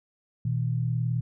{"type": "tone pair together", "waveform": "sine", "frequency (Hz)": [120.88, 160], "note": ["B2", "D#3"], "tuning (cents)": [-37, 49], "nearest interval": "perfect fourth", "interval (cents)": 486, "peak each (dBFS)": [-25, -30], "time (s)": [0.45, 1.21], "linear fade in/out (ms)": 5, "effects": []}